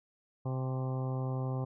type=harmonic tone with a mistuned harmonic; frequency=130.3 Hz; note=C3; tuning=7 cents flat; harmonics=1 / 2 / 3 / 4 / 5 / 6 / 7 / 8 / 9; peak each=-32 / -42 / -44 / -44 / -49 / -47 / -52 / -49 / -56 dBFS; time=0.45-1.65 s; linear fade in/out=10 ms; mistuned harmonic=7; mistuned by=-55 cents; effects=none